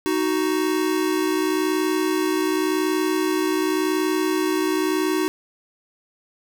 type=tone pair together; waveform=square; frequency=311.1 / 372 Hz; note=D#4 / F#4; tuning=0 / +9 cents; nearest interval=minor third; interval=309 cents; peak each=-23 dBFS; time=0.06-5.28 s; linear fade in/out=0 ms; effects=none